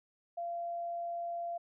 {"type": "tone", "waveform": "sine", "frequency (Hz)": 687, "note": "F5", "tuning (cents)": -29, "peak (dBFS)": -35, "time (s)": [0.37, 1.58], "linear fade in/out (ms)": 10, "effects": []}